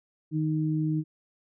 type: tone pair together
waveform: sine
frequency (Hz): 155.35 / 310.7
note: D#3 / D#4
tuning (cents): -2 / -2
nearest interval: octave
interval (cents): 1200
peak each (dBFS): -26 / -28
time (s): 0.31-1.04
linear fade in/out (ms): 50
effects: none